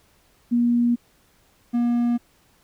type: tone pair in turn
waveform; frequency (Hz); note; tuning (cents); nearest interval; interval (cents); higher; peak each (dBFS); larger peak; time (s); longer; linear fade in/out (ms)
sine / triangle; 238.8 / 238.8; A#3 / A#3; +42 / +42; unison; 0; neither; -16; neither; 0.51-0.96 / 1.73-2.18; neither; 20
effects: pink hiss -60 dBFS RMS until 2.63 s